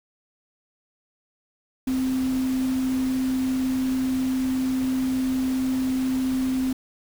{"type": "tone in noise", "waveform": "sine", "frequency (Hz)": 259.7, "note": "C4", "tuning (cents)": -13, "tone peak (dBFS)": -21, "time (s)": [1.87, 6.73], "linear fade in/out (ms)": 5, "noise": "pink", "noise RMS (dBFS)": -38, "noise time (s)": [1.87, 6.73], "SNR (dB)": 14, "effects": []}